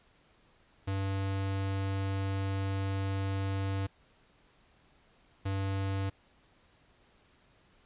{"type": "tone bursts at uneven times", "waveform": "square", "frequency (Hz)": 97.3, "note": "G2", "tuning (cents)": -12, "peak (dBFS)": -31, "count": 2, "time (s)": [[0.87, 3.87], [5.45, 6.1]], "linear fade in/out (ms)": 10, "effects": ["pink hiss -65 dBFS RMS until 7.85 s", "resampled to 8000 Hz"]}